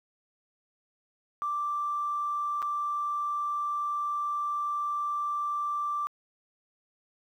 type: tone with dropouts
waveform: triangle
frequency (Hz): 1174.7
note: D6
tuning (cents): 0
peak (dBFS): -24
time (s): 1.42-6.07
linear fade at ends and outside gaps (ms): 0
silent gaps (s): 2.62-2.626
effects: tanh soft clip ceiling -26 dBFS + 11-bit